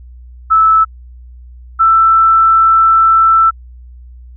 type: tone pair in turn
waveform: sine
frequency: 1310 / 1329.1 Hz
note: E6 / E6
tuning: -11 / +14 cents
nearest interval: unison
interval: 25 cents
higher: second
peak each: -5 dBFS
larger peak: neither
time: 0.5-0.85 / 1.79-3.51 s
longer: second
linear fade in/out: 20 ms
effects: added 61 Hz sine -32 dBFS peak until 4.36 s